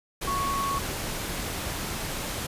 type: tone in noise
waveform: sine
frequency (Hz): 1108.7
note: C#6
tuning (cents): 0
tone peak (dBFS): -26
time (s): 0.27-0.79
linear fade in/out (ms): 10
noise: pink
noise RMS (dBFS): -32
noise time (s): 0.21-2.47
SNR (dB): +3
effects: resampled to 32000 Hz